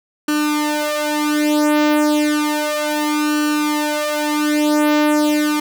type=tone with flanger; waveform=sawtooth; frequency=299.7 Hz; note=D4; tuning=35 cents sharp; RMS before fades=-17 dBFS; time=0.28-5.6 s; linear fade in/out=5 ms; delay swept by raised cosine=0.69 to 3.29 ms; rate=0.32 Hz; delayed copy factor=+0.85; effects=none